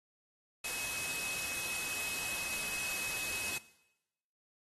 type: tone in noise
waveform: sine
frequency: 2560 Hz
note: D#7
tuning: 49 cents sharp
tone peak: -40 dBFS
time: 0.64-3.58 s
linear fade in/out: 5 ms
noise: white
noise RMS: -39 dBFS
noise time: 0.64-3.58 s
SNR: -4 dB
effects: noise-tail reverb RT60 0.9 s tail -18 dB re dry + AAC 32 kbps